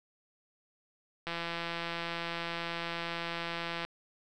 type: click train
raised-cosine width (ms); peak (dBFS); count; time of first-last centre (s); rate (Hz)
0.3; -20; 437; 1.27-3.85; 169
effects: none

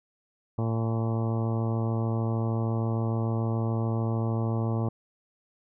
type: harmonic tone with a mistuned harmonic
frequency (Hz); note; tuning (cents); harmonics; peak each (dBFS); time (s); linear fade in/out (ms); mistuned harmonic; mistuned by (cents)
113.4; A#2; -47; 1 / 2 / 3 / 4 / 5 / 6 / 7 / 8 / 9 / 10; -26 / -32 / -36 / -38 / -40 / -42 / -43 / -44 / -45 / -46; 0.58-4.89; 5; 8; -51
effects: none

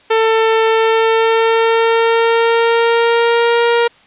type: tone with pitch glide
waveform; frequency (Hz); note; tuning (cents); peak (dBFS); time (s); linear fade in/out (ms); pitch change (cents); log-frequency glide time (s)
sawtooth; 446.5 to 470.3; A4 to A#4; +25 to +15; -6; 0.1-3.88; 10; +90; 0.68-3.65
effects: white hiss -47 dBFS RMS until 4.06 s + resampled to 8000 Hz

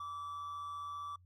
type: tone with amplitude modulation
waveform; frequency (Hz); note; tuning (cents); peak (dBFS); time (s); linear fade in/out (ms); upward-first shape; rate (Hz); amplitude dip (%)
triangle; 1157; D6; -26; -37; 0-1.16; 5; sine; 155; 35
effects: noise-tail reverb RT60 0.1 s tail -25 dB re dry + added 90 Hz sine -60 dBFS peak until 1.25 s

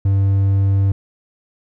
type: tone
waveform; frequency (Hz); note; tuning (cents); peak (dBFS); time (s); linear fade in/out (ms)
triangle; 98; G2; 0; -10; 0.05-0.92; 5
effects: none

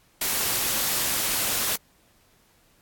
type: noise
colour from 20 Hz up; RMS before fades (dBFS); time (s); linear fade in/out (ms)
white; -25; 0.21-1.76; 5
effects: pink hiss -61 dBFS RMS until 2.81 s + AAC 64 kbps

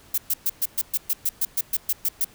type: noise bursts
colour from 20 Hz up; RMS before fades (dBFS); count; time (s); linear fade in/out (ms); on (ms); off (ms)
violet; -22; 14; 0.14-2.246; 5; 39; 120
effects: pink hiss -52 dBFS RMS until 2.34 s

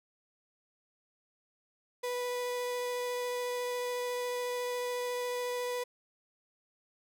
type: tone with vibrato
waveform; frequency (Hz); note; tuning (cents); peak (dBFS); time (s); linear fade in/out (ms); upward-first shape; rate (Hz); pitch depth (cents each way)
35% pulse; 492.3; B4; -6; -31; 2.03-5.84; 10; triangle; 14; 9
effects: none

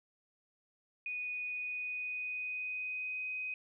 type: tone with pitch glide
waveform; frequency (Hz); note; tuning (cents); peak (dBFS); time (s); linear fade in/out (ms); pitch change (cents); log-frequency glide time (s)
sine; 2477 to 2510; D#7 to D#7; -8 to +15; -36; 1.06-3.54; 2; +23; 1.47-3.28
effects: none

